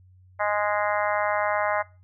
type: harmonic tone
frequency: 207.7 Hz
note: G#3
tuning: in tune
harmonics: 3 / 4 / 5 / 6 / 7 / 8 / 9 / 10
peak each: -26 / -28 / -30 / -32 / -33 / -34 / -35 / -36 dBFS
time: 0.39-1.83 s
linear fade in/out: 20 ms
effects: noise-tail reverb RT60 0.3 s tail -20 dB re dry + added 92 Hz sine -51 dBFS peak until 2.03 s